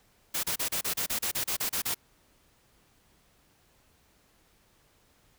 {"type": "noise bursts", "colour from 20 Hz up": "white", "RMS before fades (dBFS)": -30, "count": 13, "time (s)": [0.34, 1.946], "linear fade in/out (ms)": 10, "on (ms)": 94, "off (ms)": 32, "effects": ["pink hiss -65 dBFS RMS until 5.38 s"]}